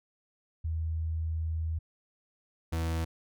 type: tone pair in turn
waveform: sine / 40% pulse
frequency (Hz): 80.5 / 81.86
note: E2 / E2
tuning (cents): -41 / -12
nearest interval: unison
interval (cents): 29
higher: second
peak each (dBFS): -29 / -28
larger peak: second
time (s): 0.64-1.79 / 2.72-3.05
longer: first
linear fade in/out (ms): 10
effects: none